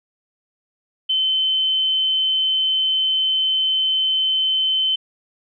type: tone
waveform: sine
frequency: 3068 Hz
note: G7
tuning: 38 cents flat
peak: -16 dBFS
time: 1.09-4.96 s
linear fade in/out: 10 ms
effects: none